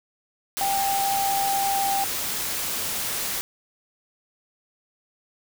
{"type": "tone in noise", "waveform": "sine", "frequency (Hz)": 789, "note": "G5", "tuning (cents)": 11, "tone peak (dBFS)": -22, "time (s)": [0.61, 2.04], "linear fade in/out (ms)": 0, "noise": "white", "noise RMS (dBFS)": -28, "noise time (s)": [0.57, 3.41], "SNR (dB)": 3, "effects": []}